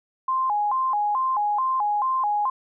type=tone with vibrato; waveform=sine; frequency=932.3 Hz; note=A#5; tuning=in tune; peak=-20 dBFS; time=0.28-2.5 s; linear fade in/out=5 ms; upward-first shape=square; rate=2.3 Hz; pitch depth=200 cents each way; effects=none